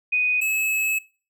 sine / square tone pair in turn, 2489 / 2587 Hz, D#7 / E7, 0 / -33 cents, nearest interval minor second, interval 67 cents, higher second, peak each -18 / -21 dBFS, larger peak first, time 0.12-0.41 / 0.41-0.99 s, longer second, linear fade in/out 10 ms, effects noise-tail reverb RT60 0.4 s tail -23 dB re dry

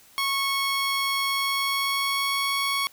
15% pulse tone with pitch glide, 1101 to 1109.9 Hz, C#6 to C#6, -12 to +2 cents, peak -17 dBFS, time 0.18-2.87 s, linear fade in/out 0 ms, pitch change +14 cents, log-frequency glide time 1.27-2.56 s, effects white hiss -54 dBFS RMS until 2.92 s

